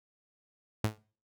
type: tone with exponential decay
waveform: sawtooth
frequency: 107.8 Hz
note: A2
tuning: 35 cents flat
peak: -20 dBFS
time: 0.84-0.98 s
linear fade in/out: 5 ms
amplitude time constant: 29 ms
effects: noise-tail reverb RT60 0.4 s tail -22 dB re dry